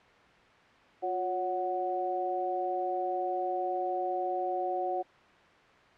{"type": "tone cluster", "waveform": "sine", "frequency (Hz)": [357.5, 556, 738], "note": ["F4", "C#5", "F#5"], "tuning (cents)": [41, 5, -5], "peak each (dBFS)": [-35, -36, -31], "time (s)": [1.02, 5.03], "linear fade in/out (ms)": 20, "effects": ["white hiss -57 dBFS RMS until 5.97 s", "low-pass 2000 Hz 12 dB/octave"]}